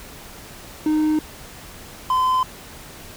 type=tone pair in turn; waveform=triangle; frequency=308.1 / 1025 Hz; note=D#4 / C6; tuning=-17 / -36 cents; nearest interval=octave + major sixth; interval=2081 cents; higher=second; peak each=-14 dBFS; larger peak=neither; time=0.86-1.19 / 2.1-2.43 s; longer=neither; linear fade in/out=2 ms; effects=pink hiss -40 dBFS RMS until 3.16 s